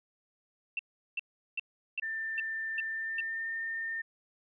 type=tone bursts; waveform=sine; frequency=2695 Hz; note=E7; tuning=38 cents sharp; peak=-30 dBFS; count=7; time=0.77-3.204 s; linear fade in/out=2 ms; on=22 ms; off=380 ms
type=tone with pitch glide; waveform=sine; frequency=1787 to 1814 Hz; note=A6 to A#6; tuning=+26 to -48 cents; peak=-33 dBFS; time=2.02-4.02 s; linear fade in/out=10 ms; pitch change=+26 cents; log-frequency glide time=2.9-3.5 s
effects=none